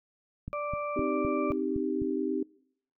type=click train; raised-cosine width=5 ms; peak=-24 dBFS; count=7; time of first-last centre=0.48-2.018 s; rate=3.9 Hz
type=harmonic tone; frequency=587.3 Hz; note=D5; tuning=in tune; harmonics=1 / 2 / 4; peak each=-33 / -34 / -43 dBFS; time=0.53-1.52 s; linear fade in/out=0 ms
type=chord; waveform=sine; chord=C minor; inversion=none; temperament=equal with one note detuned; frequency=261.6 / 310.2 / 392 Hz; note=C4 / Eb4 / G4; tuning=0 / -5 / 0 cents; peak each=-32 dBFS; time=0.96-2.43 s; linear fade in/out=5 ms
effects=noise-tail reverb RT60 0.7 s tail -24 dB re dry